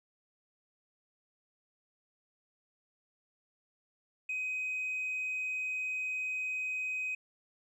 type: tone with tanh clipping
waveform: triangle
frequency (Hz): 2517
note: D#7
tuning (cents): +19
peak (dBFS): -33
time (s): 4.29-7.15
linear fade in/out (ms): 5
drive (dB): 5
effects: none